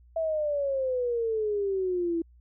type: exponential sweep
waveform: sine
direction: down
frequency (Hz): 659.3 to 328.6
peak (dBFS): -25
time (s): 0.16-2.22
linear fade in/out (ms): 5
effects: added 60 Hz sine -53 dBFS peak until 2.4 s